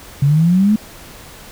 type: exponential sweep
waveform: sine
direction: up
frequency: 136.4 to 220 Hz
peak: -9 dBFS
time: 0.22-0.76 s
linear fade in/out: 5 ms
effects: pink hiss -38 dBFS RMS until 1.51 s